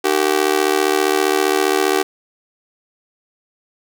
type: tone with amplitude modulation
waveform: sawtooth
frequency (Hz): 383.9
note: G4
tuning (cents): -36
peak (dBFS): -6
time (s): 0.04-2.03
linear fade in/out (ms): 10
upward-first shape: sine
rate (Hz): 75.1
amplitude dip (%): 100
effects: none